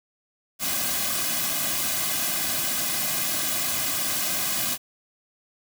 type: noise with comb filter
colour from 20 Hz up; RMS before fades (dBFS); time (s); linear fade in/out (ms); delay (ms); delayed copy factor
white; -26; 0.59-4.78; 50; 2.2; -0.95
effects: none